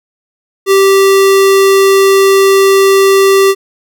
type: tone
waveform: square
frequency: 390 Hz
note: G4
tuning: 9 cents flat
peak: -5 dBFS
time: 0.66-3.55 s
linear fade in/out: 50 ms
effects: none